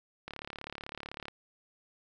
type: click train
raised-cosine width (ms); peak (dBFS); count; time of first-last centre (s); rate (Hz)
0.3; -24; 37; 0.28-1.283; 35.9
effects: none